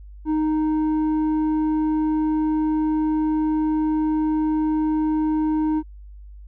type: tone with low-pass filter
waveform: square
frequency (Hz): 310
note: D#4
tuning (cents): -6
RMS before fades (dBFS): -21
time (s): 0.25-5.83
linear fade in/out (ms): 50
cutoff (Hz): 640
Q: 8.9
effects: added 50 Hz sine -38 dBFS peak until 6.47 s